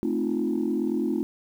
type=chord; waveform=sine; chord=F dominant seventh; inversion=first; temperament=equal; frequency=220 / 261.6 / 311.1 / 349.2 Hz; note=A3 / C4 / Eb4 / F4; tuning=0 / 0 / 0 / 0 cents; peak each=-28 dBFS; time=0.03-1.23 s; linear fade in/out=0 ms; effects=tanh soft clip ceiling -16 dBFS + 9-bit